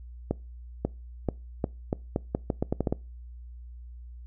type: accelerating click train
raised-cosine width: 2 ms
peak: -12 dBFS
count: 13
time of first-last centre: 0.31-2.925 s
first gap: 540 ms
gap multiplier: 0.81
effects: noise-tail reverb RT60 0.3 s tail -24 dB re dry + added 60 Hz sine -41 dBFS peak until 4.26 s